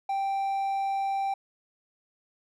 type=tone; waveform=triangle; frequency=784 Hz; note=G5; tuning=in tune; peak=-24 dBFS; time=0.09-1.34 s; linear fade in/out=5 ms; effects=none